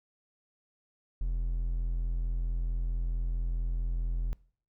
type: tone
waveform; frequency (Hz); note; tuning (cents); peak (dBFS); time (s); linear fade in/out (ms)
triangle; 42.26; E1; +44; -26; 1.21-4.33; 0
effects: noise-tail reverb RT60 0.5 s tail -23 dB re dry